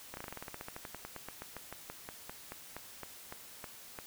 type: slowing click train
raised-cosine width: 0.5 ms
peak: -27 dBFS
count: 30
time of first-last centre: 0.14-3.988 s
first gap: 31 ms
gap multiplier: 1.09
effects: white hiss -52 dBFS RMS until 4.06 s